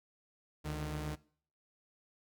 sawtooth tone pair together, 72.07 / 152.1 Hz, D2 / D#3, -32 / -39 cents, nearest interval octave + minor second, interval 1293 cents, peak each -37 / -35 dBFS, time 0.64-1.16 s, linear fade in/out 20 ms, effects noise-tail reverb RT60 0.5 s tail -21 dB re dry

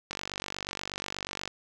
click train, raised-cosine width 0.2 ms, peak -16 dBFS, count 67, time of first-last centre 0.11-1.476 s, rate 48.3 Hz, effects none

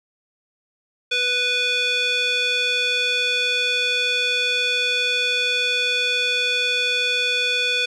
square tone with band-pass filter, 493.9 Hz, B4, in tune, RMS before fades -21 dBFS, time 1.11-7.86 s, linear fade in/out 10 ms, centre 3000 Hz, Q 4.1, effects resampled to 24000 Hz + 9-bit

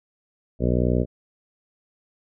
harmonic tone, 61 Hz, B1, 21 cents flat, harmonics 1 / 2 / 3 / 4 / 5 / 6 / 7 / 8 / 9 / 10, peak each -24 / -24 / -26 / -26 / -33 / -29 / -30 / -31 / -32 / -33 dBFS, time 0.59-1.06 s, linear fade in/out 50 ms, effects none

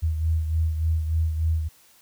sine beating tone pair, 79.8 / 83.2 Hz, D#2 / E2, +44 / +17 cents, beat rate 3.4 Hz, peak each -21 / -30 dBFS, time 0.02-1.69 s, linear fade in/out 20 ms, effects white hiss -56 dBFS RMS until 2.01 s

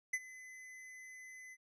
square tone with ADSR envelope, 2026 Hz, B6, 44 cents sharp, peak -32 dBFS, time 0.13-1.57 s, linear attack 8 ms, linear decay 47 ms, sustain -19 dB, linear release 45 ms, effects low-pass 10000 Hz 12 dB/octave

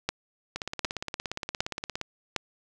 two click trains, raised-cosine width 0.2 ms, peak -9 / -15 dBFS, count 4 / 26, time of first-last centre 0.09-2.363 / 0.56-2.013 s, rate 1.32 / 17.2 Hz, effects none

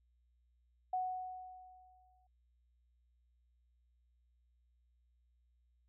sine tone with exponential decay, 740 Hz, F#5, in tune, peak -32 dBFS, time 0.93-2.27 s, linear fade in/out 5 ms, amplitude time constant 290 ms, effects added 60 Hz sine -70 dBFS peak until 5.88 s

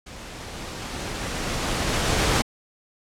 pink noise with level ramp, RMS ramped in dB -40 to -20 dBFS, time 0.06-2.42 s, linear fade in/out 10 ms, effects low-pass 8000 Hz 12 dB/octave + AAC 64 kbps

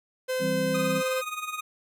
45% pulse tone with pitch glide, 514 to 517.6 Hz, C5 to C5, -31 to -19 cents, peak -26 dBFS, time 0.28-1.22 s, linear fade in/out 20 ms, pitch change +12 cents, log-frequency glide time 0.67-1.01 s
sine chord, C major, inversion first, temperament equal, 164.81 / 196 / 261.6 Hz, E3 / G3 / C4, 0 / 0 / 0 cents, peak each -31 dBFS, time 0.39-1.03 s, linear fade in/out 50 ms
25% pulse tone with tremolo, 1242 Hz, D#6, 3 cents flat, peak -25 dBFS, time 0.74-1.61 s, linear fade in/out 10 ms, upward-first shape sine, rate 19 Hz, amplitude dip 70%
effects none

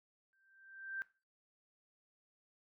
sine tone with exponential growth, 1568 Hz, G6, in tune, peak -36 dBFS, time 0.33-1.02 s, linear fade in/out 0 ms, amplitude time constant 150 ms, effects noise-tail reverb RT60 0.3 s tail -17 dB re dry

